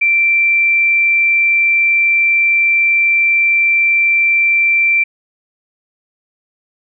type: tone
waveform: sine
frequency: 2349 Hz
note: D7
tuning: in tune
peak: -9 dBFS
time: 0.01-5.04 s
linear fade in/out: 10 ms
effects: none